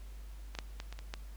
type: clicks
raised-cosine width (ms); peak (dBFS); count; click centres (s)
0.2; -25 / -19 / -24 / -28 / -29 / -21; 6; 0.551 / 0.588 / 0.801 / 0.926 / 0.99 / 1.139
effects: added 50 Hz sine -44 dBFS peak until 1.36 s + pink hiss -61 dBFS RMS until 1.36 s